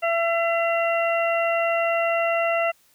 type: harmonic tone with a mistuned harmonic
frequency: 672 Hz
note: E5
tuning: 33 cents sharp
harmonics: 1 / 2 / 3 / 4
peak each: -21 / -28 / -29 / -28 dBFS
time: 0.02-2.72 s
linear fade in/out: 20 ms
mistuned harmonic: 4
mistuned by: +38 cents
effects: white hiss -60 dBFS RMS until 2.94 s